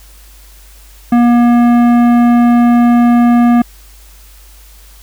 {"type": "tone with tanh clipping", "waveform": "sine", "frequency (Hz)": 239.1, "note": "A#3", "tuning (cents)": 44, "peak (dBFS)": -7, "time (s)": [1.12, 3.62], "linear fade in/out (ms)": 5, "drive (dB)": 14, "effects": ["added 50 Hz sine -37 dBFS peak until 5.02 s", "white hiss -43 dBFS RMS until 5.02 s"]}